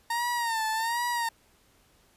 30% pulse tone with vibrato, 920 Hz, A#5, 23 cents flat, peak -24 dBFS, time 0.1-1.29 s, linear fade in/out 5 ms, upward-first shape sine, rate 1.3 Hz, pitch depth 87 cents each way, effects pink hiss -63 dBFS RMS until 2.16 s + resampled to 32000 Hz

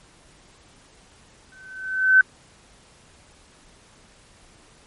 sine tone with exponential growth, 1527 Hz, G6, 46 cents flat, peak -8 dBFS, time 1.52-2.21 s, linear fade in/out 2 ms, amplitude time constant 150 ms, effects pink hiss -53 dBFS RMS until 4.86 s + MP3 48 kbps

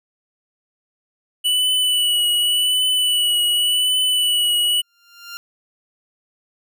square tone with vibrato, 2960 Hz, F#7, in tune, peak -16 dBFS, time 1.44-4.82 s, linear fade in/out 20 ms, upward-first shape triangle, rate 0.88 Hz, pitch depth 32 cents each way
15% pulse tone with exponential growth, 1395 Hz, F6, 2 cents flat, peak -22 dBFS, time 4.81-5.37 s, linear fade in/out 0 ms, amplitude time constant 120 ms
effects none

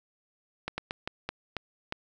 slowing click train, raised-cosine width 0.3 ms, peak -16 dBFS, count 7, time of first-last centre 0.68-1.924 s, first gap 100 ms, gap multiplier 1.29, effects none

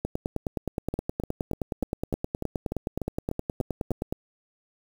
two click trains, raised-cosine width 2 ms, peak -16 / -14 dBFS, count 11 / 40, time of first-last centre 0.94-3.907 / 0.05-4.125 s, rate 3.37 / 9.57 Hz, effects 7-bit

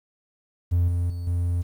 triangle tone with level steps, 87.31 Hz, F2, in tune, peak -15 / -19 / -26 / -19 dBFS, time 0.71-1.63 s, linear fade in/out 20 ms, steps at 0.88 / 1.1 / 1.27 s, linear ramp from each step 2 ms, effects tanh soft clip ceiling -12 dBFS + 9-bit

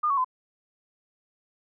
sine tone with pitch steps, 1214 / 1113.2 / 1020.8 Hz, D#6 / C#6 / C6, -43 / +7 / -43 cents, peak -21 dBFS, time 0.03-0.246 s, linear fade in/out 10 ms, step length 72 ms, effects none

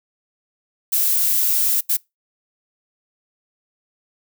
violet noise bursts at uneven times, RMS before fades -18 dBFS, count 2, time 0.92-1.81 / 1.89-1.97 s, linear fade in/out 10 ms, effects noise-tail reverb RT60 0.2 s tail -24 dB re dry

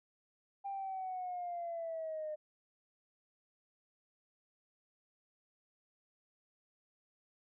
sine linear sweep, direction down, 796 to 606 Hz, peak -37 dBFS, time 0.64-2.36 s, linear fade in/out 20 ms, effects tanh soft clip ceiling -33 dBFS

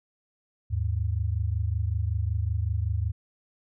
sine tone pair together, 78.4 / 103.73 Hz, D#2 / G#2, +14 / -2 cents, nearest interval perfect fourth, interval 484 cents, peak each -27 dBFS, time 0.7-3.12 s, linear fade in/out 20 ms, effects none

